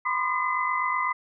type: tone cluster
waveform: sine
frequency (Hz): 998 / 1046 / 1214 / 2029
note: B5 / C6 / D#6 / B6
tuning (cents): +18 / -1 / -43 / +46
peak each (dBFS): -29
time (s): 0.05-1.13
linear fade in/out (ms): 10
effects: none